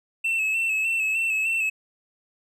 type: tone with vibrato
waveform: triangle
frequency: 2637 Hz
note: E7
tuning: in tune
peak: -20 dBFS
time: 0.24-1.7 s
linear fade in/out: 10 ms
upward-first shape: square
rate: 3.3 Hz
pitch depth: 34 cents each way
effects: none